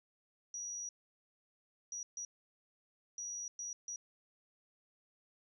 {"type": "tone bursts at uneven times", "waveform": "sine", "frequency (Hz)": 5800, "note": "F#8", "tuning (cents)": -35, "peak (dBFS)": -40, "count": 6, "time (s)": [[0.54, 0.89], [1.92, 2.03], [2.17, 2.25], [3.18, 3.48], [3.59, 3.73], [3.88, 3.96]], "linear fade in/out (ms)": 2, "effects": []}